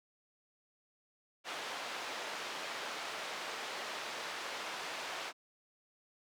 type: band-pass noise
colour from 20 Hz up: pink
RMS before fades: -42 dBFS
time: 1.44-5.33 s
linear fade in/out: 50 ms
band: 610 to 4600 Hz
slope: 12 dB/octave
effects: none